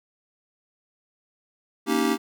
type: chord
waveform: square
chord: Eb dominant seventh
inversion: second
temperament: just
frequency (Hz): 233.3 / 280 / 311.1 / 388.9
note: Bb3 / Db4 / Eb4 / G4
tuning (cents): +2 / +18 / 0 / -14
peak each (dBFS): -27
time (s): 1.86-2.18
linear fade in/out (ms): 50
effects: none